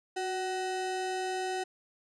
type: ring-modulated tone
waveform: square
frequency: 562 Hz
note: C#5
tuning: 24 cents sharp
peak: -29 dBFS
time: 0.16-1.64 s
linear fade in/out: 10 ms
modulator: 193 Hz
effects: resampled to 22050 Hz